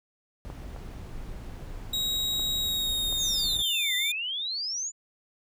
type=noise; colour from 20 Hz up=brown; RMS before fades=-39 dBFS; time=0.45-3.62 s; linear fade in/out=0 ms
type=clicks; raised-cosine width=1 ms; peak=-27 dBFS; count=4; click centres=0.501 / 0.763 / 2.396 / 3.126 s
type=tone with pitch glide; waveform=40% pulse; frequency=3808 to 3574 Hz; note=A#7 to A7; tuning=+36 to +26 cents; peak=-25 dBFS; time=1.93-4.12 s; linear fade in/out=5 ms; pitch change=-110 cents; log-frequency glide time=2.6-3.73 s
type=exponential two-way sweep; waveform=sine; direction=down then up; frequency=7100 to 1951 to 7100 Hz; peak=-29 dBFS; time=3.17-4.92 s; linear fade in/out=50 ms; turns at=3.95 s
effects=none